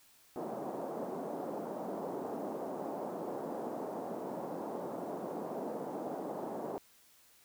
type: band-pass noise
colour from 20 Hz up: white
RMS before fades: -40 dBFS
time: 0.36-6.78 s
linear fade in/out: 0 ms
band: 190 to 760 Hz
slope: 24 dB/octave
effects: white hiss -64 dBFS RMS until 7.44 s